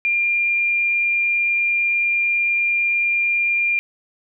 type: tone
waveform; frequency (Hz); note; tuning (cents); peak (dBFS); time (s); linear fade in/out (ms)
sine; 2397; D7; +35; -16; 0.05-3.79; 0
effects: none